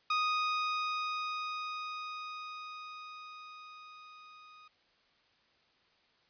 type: tone with level ramp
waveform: sawtooth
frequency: 1244.5 Hz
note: D#6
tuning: in tune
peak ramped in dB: -24 to -50 dBFS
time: 0.1-4.68 s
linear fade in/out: 5 ms
effects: white hiss -69 dBFS RMS until 6.29 s + resampled to 11025 Hz